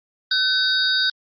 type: tone cluster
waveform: sine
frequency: 1520 / 3768 / 4503 / 4838 Hz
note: F#6 / A#7 / C#8 / D#8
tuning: +46 / +18 / +26 / -49 cents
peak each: -21 / -21 / -26 / -25 dBFS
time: 0.31-1.1 s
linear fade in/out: 5 ms
effects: Opus 48 kbps